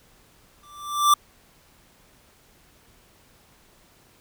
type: tone with exponential growth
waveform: square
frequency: 1174.7 Hz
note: D6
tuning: in tune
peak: -12 dBFS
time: 0.63-1.14 s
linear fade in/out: 5 ms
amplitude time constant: 110 ms
effects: pink hiss -57 dBFS RMS until 4.2 s